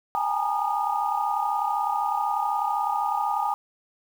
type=tone cluster; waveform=sine; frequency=796 / 828 / 864 / 943 / 1224 Hz; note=G5 / G#5 / A5 / A#5 / D#6; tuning=+26 / -5 / -32 / +20 / -29 cents; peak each=-29 dBFS; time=0.15-3.54 s; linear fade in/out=0 ms; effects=tanh soft clip ceiling -11 dBFS + 8-bit